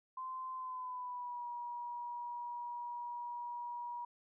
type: tone with pitch glide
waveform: sine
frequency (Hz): 1035 to 960.1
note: C6 to B5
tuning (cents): -19 to -49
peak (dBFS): -40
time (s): 0.17-4.05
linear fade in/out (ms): 5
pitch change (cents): -130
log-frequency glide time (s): 0.55-1.47
effects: none

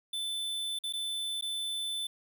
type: tone with dropouts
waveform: square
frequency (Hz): 3520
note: A7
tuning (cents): 0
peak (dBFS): -33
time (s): 0.13-2.07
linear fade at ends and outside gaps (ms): 5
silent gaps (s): 0.789-0.837 / 0.926-0.935 / 1.411-1.423
effects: 11-bit

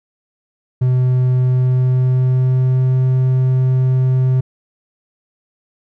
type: tone with pitch glide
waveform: triangle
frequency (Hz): 127 to 129.22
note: B2 to C3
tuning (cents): +49 to -21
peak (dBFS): -9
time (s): 0.81-4.41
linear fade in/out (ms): 10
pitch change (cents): +30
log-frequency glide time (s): 1.35-2.98
effects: none

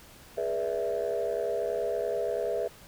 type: chord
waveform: sine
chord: E dominant seventh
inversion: first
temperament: equal with one note detuned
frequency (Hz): 415.3 / 484.3 / 587.3 / 659.3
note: G#4 / B4 / D5 / E5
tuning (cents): 0 / -34 / 0 / 0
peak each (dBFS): -32 / -31 / -34 / -31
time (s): 0.37-2.68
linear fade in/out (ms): 10
effects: tanh soft clip ceiling -21 dBFS + pink hiss -52 dBFS RMS until 2.87 s

